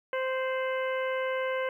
harmonic tone with a mistuned harmonic, 521 Hz, C5, 7 cents flat, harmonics 1 / 2 / 3 / 4 / 5 / 6, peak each -29 / -36 / -37 / -38 / -46 / -46 dBFS, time 0.13-1.69 s, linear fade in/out 2 ms, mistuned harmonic 6, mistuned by -81 cents, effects 11-bit

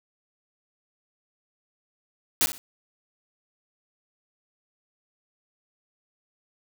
white noise with echo, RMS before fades -21 dBFS, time 2.41-2.46 s, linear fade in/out 0 ms, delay 60 ms, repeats 2, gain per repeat -12 dB, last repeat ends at 2.58 s, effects none

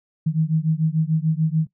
sine beating tone pair, 155.56 / 162.36 Hz, D#3 / E3, 0 / -26 cents, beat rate 6.8 Hz, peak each -20 / -21 dBFS, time 0.26-1.67 s, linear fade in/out 10 ms, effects noise-tail reverb RT60 0.1 s tail -19 dB re dry

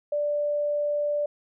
sine tone, 587.3 Hz, D5, in tune, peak -23 dBFS, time 0.12-1.26 s, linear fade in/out 5 ms, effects none

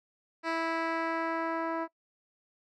10% pulse tone with low-pass filter sweep, 328.2 Hz, E4, 8 cents flat, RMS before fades -32 dBFS, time 0.43-1.88 s, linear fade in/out 50 ms, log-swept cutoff 3800 to 1100 Hz, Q 0.81, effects noise-tail reverb RT60 0.1 s tail -22 dB re dry

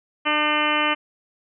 harmonic tone with a mistuned harmonic, 300 Hz, D4, 37 cents sharp, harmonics 1 / 2 / 3 / 4 / 5 / 6 / 7 / 8 / 9 / 10, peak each -28 / -29 / -28 / -24 / -30 / -30 / -27 / -28 / -28 / -27 dBFS, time 0.25-0.95 s, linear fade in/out 20 ms, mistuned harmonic 5, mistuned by +30 cents, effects none

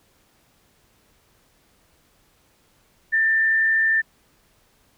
sine tone with frequency modulation, 1786 Hz, A6, 25 cents sharp, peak -16 dBFS, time 3.12-4.02 s, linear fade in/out 20 ms, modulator 85.5 Hz, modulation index 0.31, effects pink hiss -61 dBFS RMS until 4.97 s

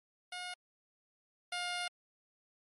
10% pulse tone pair in turn, 719 / 709.9 Hz, F#5 / F5, -50 / +28 cents, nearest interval unison, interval 22 cents, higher first, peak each -32 / -27 dBFS, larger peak second, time 0.32-0.54 / 1.52-1.88 s, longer second, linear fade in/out 5 ms, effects MP3 48 kbps

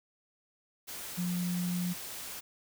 sine tone in noise, 177.5 Hz, F3, 28 cents sharp, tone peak -30 dBFS, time 1.17-1.94 s, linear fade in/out 20 ms, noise white, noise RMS -42 dBFS, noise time 0.87-2.41 s, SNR +9 dB, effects none

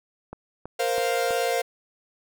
click train, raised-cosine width 1 ms, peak -22 dBFS, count 4, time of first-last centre 0.33-1.307 s, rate 3.07 Hz
45% pulse chord, Bb suspended second, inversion none, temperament equal, 466.2 / 523.3 / 698.5 Hz, Bb4 / C5 / F5, 0 / 0 / 0 cents, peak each -27 dBFS, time 0.79-1.62 s, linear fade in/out 10 ms
effects none

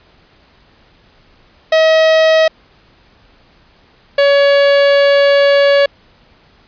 45% pulse tone pair in turn, 638 / 563.5 Hz, D#5 / C#5, +43 / +28 cents, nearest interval major second, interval 215 cents, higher first, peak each -7 dBFS, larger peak neither, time 1.72-2.48 / 4.18-5.86 s, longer second, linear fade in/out 5 ms, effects pink hiss -49 dBFS RMS until 6.67 s + resampled to 11025 Hz

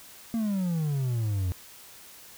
triangle exponential sweep, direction down, 233.1 to 87.31 Hz, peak -23 dBFS, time 0.34-1.52 s, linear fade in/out 0 ms, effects white hiss -49 dBFS RMS until 2.37 s

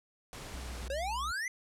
pink noise, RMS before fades -45 dBFS, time 0.33-0.88 s, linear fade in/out 0 ms
triangle tone with vibrato, 61.74 Hz, B1, in tune, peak -38 dBFS, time 0.53-1.32 s, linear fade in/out 10 ms, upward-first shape triangle, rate 3.1 Hz, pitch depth 58 cents each way
square exponential sweep, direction up, 523.3 to 2085 Hz, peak -34 dBFS, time 0.9-1.48 s, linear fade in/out 2 ms
effects low-pass 10000 Hz 12 dB/octave

